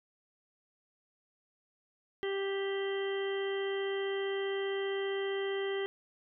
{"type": "harmonic tone", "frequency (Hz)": 392.8, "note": "G4", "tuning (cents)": 4, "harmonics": [1, 2, 3, 4, 5, 7, 8], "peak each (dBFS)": [-32, -46, -48, -48, -42, -52, -45], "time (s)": [2.23, 5.86], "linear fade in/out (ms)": 0, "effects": []}